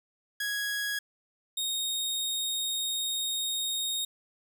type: tone pair in turn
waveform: sawtooth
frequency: 1661.2 / 3719 Hz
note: G#6 / A#7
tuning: 0 / -5 cents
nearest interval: octave + major second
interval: 1395 cents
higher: second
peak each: -26 / -26 dBFS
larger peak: neither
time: 0.4-0.99 / 1.57-4.05 s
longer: second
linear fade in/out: 5 ms
effects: none